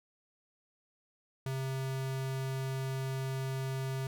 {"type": "tone", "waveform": "square", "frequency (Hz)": 133, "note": "C3", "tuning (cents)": 29, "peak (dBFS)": -34, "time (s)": [1.46, 4.07], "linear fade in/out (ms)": 2, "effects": []}